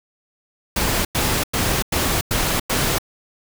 pink noise bursts, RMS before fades -20 dBFS, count 6, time 0.76-2.985 s, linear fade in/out 5 ms, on 290 ms, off 97 ms, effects none

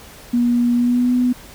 sine tone with pitch glide, 240.5 to 248.3 Hz, B3 to B3, -46 to +9 cents, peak -13 dBFS, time 0.33-1.33 s, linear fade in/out 10 ms, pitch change +55 cents, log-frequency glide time 0.75-1.12 s, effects pink hiss -41 dBFS RMS until 1.54 s

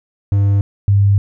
triangle / sine tone pair in turn, 100 / 100 Hz, G2 / G2, +35 / +35 cents, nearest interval unison, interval 0 cents, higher neither, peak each -8 dBFS, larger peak neither, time 0.32-0.61 / 0.88-1.18 s, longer second, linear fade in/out 0 ms, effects none

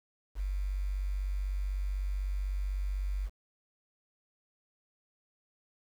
sine tone with quantisation, 48 Hz, G1, 36 cents flat, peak -30 dBFS, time 0.35-3.3 s, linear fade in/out 50 ms, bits 9, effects none

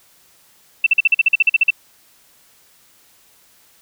sine tone bursts, 2674 Hz, E7, 24 cents sharp, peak -8 dBFS, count 13, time 0.84-1.705 s, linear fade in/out 5 ms, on 25 ms, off 45 ms, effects white hiss -53 dBFS RMS until 3.81 s

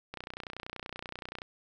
click train, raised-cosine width 0.3 ms, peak -23 dBFS, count 40, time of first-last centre 0.14-1.419 s, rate 30.5 Hz, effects none

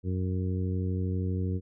harmonic tone, 92.5 Hz, F#2, in tune, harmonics 1 / 2 / 3 / 4 / 5, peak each -28 / -34 / -38 / -40 / -42 dBFS, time 0.03-1.61 s, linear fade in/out 50 ms, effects none

